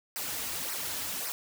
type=noise with flanger; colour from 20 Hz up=white; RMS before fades=-35 dBFS; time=0.16-1.32 s; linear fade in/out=0 ms; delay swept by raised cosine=0.28 to 5.78 ms; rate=1.8 Hz; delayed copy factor=-0.75; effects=none